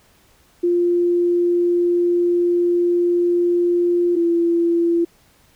sine tone pair in turn, 349.2 / 339.7 Hz, F4 / F4, 0 / -48 cents, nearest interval unison, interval 48 cents, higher first, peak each -14 dBFS, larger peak neither, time 0.63-4.16 / 4.16-5.05 s, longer first, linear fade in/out 10 ms, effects pink hiss -55 dBFS RMS until 5.55 s

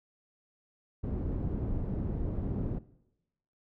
pink low-pass noise, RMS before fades -33 dBFS, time 1.03-2.79 s, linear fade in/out 10 ms, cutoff 310 Hz, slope 12 dB/octave, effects noise-tail reverb RT60 0.9 s tail -19 dB re dry

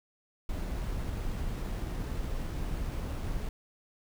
brown noise with sample-and-hold, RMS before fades -34 dBFS, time 0.49-3.49 s, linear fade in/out 2 ms, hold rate 11025 Hz, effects none

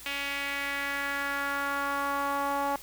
sawtooth tone with band-pass filter sweep, 280.9 Hz, C#4, 23 cents sharp, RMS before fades -31 dBFS, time 0.06-2.76 s, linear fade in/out 0 ms, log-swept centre 2600 to 900 Hz, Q 2.6, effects added 50 Hz sine -55 dBFS peak until 2.82 s + white hiss -47 dBFS RMS until 2.82 s

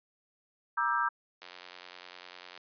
sine chord, E half-diminished seventh, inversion second, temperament just, 949.3 / 1186.7 / 1318.5 / 1582.2 Hz, Bb5 / D6 / E6 / G6, +31 / +18 / 0 / +16 cents, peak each -32 dBFS, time 0.77-1.09 s, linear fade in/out 10 ms
click train, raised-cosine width 0.2 ms, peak -28 dBFS, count 105, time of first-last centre 1.42-2.576 s, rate 90 Hz
effects high-pass 400 Hz 12 dB/octave + resampled to 11025 Hz

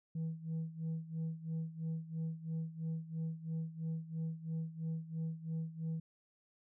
sine tone with tremolo, 161.8 Hz, E3, 32 cents flat, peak -32 dBFS, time 0.15-6 s, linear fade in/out 5 ms, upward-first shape sine, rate 3 Hz, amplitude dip 85%, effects tanh soft clip ceiling -34 dBFS

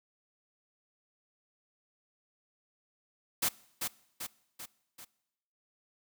white noise with echo, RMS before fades -29 dBFS, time 3.42-3.49 s, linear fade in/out 10 ms, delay 390 ms, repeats 4, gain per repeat -5 dB, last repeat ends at 5.05 s, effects noise-tail reverb RT60 0.9 s tail -22 dB re dry

